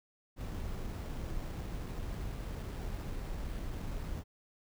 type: noise with sample-and-hold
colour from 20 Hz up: brown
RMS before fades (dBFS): -39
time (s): 0.36-4.24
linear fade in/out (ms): 50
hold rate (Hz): 6300
effects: none

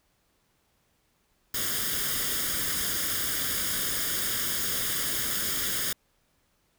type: noise with comb filter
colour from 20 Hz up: white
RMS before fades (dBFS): -29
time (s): 1.54-5.93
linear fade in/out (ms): 5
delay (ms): 0.59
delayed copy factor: +0.7
effects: pink hiss -70 dBFS RMS until 6.78 s

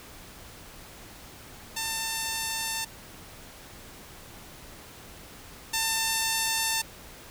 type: tone pair in turn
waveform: 5% pulse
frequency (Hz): 896 / 896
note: A5 / A5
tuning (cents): +31 / +31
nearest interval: unison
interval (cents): 0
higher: neither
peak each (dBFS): -17 / -13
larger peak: second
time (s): 1.76-2.85 / 5.73-6.82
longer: neither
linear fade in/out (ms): 10
effects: pink hiss -47 dBFS RMS until 7.3 s

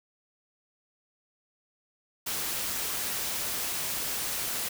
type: noise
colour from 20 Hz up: white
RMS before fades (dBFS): -32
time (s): 2.26-4.69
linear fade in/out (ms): 10
effects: none

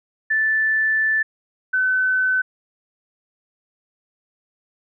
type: tone pair in turn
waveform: sine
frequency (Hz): 1757 / 1515.4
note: A6 / F#6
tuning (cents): -3 / +41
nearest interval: minor third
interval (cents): 256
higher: first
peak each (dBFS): -16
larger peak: neither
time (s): 0.3-1.23 / 1.73-2.42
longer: first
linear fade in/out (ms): 10
effects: none

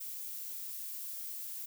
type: noise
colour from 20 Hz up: violet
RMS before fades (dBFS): -42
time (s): 0-1.66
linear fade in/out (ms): 10
effects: none

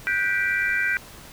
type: chord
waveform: sine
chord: G major seventh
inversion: third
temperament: just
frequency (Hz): 1470 / 1568 / 1960 / 2352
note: F#6 / G6 / B6 / D7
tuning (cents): -12 / 0 / -14 / +2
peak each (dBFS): -29 / -24 / -26 / -27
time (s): 0.07-0.97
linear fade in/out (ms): 0
effects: pink hiss -44 dBFS RMS until 1.32 s

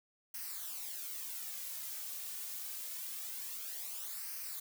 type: noise with flanger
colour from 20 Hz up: blue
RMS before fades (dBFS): -43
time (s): 0.34-4.6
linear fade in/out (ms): 5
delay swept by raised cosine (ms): 0.27 to 3.07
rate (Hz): 0.25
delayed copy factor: -0.65
effects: none

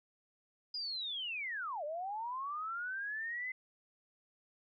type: linear two-way sweep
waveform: sine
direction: down then up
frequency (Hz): 4985 to 573 to 2058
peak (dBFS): -37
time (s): 0.74-3.52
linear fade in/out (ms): 5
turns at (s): 1.84
effects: none

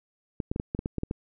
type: clicks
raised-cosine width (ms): 3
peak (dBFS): -16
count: 10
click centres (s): 0.402 / 0.515 / 0.561 / 0.599 / 0.749 / 0.791 / 0.859 / 0.983 / 1.034 / 1.111
effects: none

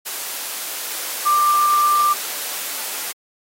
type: tone in noise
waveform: sine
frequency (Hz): 1185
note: D6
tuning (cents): +15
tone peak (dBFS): -13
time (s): 1.25-2.14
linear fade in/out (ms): 20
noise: white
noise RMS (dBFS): -27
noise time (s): 0.05-3.13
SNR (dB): +11
effects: high-pass 400 Hz 12 dB/octave + AAC 48 kbps

